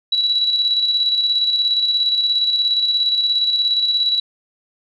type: tone with tremolo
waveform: sine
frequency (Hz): 3922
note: B7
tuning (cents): -13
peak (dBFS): -13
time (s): 0.12-4.2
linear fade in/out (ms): 5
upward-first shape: square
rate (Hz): 17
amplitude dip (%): 40
effects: none